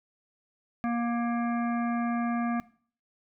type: harmonic tone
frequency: 236.1 Hz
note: A#3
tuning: 22 cents sharp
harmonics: 1 / 3 / 5 / 7 / 9 / 10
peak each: -27 / -34 / -37 / -41 / -47 / -49 dBFS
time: 0.84-2.6 s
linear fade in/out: 0 ms
effects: noise-tail reverb RT60 0.5 s tail -20 dB re dry